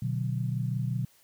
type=chord; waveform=sine; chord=B minor; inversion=none; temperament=equal with one note detuned; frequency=123.47 / 148.97 / 185 Hz; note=B2 / D3 / F#3; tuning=0 / +25 / 0 cents; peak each=-29 / -33 / -35 dBFS; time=0.02-1.05 s; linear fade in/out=5 ms; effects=white hiss -62 dBFS RMS until 1.23 s